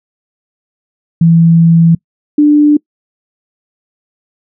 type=tone pair in turn; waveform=sine; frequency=166.2 / 296.1 Hz; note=E3 / D4; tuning=+15 / +14 cents; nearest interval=minor seventh; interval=999 cents; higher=second; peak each=-3 dBFS; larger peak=neither; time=1.21-1.95 / 2.38-2.77 s; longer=first; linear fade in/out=5 ms; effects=noise-tail reverb RT60 0.1 s tail -25 dB re dry